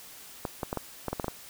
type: clicks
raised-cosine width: 1 ms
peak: -16 dBFS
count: 9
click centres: 0.452 / 0.632 / 0.729 / 0.773 / 1.083 / 1.13 / 1.198 / 1.244 / 1.282 s
effects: white hiss -48 dBFS RMS until 1.49 s